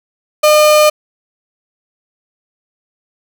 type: tone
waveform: 35% pulse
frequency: 606 Hz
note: D#5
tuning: 46 cents flat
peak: -4 dBFS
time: 0.43-0.9 s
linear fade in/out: 10 ms
effects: none